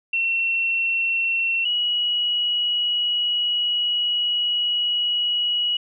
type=tone pair in turn; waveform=sine; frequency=2713 / 2915 Hz; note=E7 / F#7; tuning=+49 / -26 cents; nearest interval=minor second; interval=125 cents; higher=second; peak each=-19 dBFS; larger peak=neither; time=0.13-1.65 / 1.65-5.77 s; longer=second; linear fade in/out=5 ms; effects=none